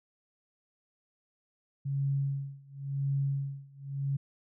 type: tone with tremolo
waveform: sine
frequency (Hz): 138.59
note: C#3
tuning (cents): 0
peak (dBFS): -26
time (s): 1.85-4.17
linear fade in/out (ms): 10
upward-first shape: sine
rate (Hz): 0.94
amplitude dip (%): 95
effects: none